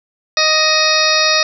harmonic tone with a mistuned harmonic, 622.3 Hz, D#5, in tune, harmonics 1 / 2 / 3 / 4 / 6 / 7 / 8 / 9, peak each -19 / -19 / -19 / -19 / -19 / -19 / -19 / -19 dBFS, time 0.37-1.43 s, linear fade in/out 2 ms, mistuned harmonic 4, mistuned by +24 cents, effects none

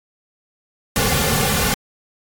pink noise with comb filter, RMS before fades -18 dBFS, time 0.96-1.74 s, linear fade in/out 0 ms, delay 3.1 ms, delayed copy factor -0.9, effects AAC 64 kbps

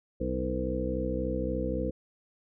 harmonic tone with a mistuned harmonic, 63.7 Hz, C2, 46 cents flat, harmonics 1 / 2 / 3 / 4 / 5 / 7 / 8, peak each -34 / -40 / -36 / -37 / -36 / -37 / -34 dBFS, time 0.2-1.91 s, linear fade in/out 10 ms, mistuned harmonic 7, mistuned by +40 cents, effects none

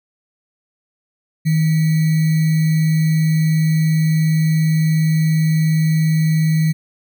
sine tone with sample-and-hold, 158.6 Hz, D#3, 33 cents sharp, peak -12 dBFS, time 1.45-6.73 s, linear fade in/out 20 ms, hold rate 2100 Hz, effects none

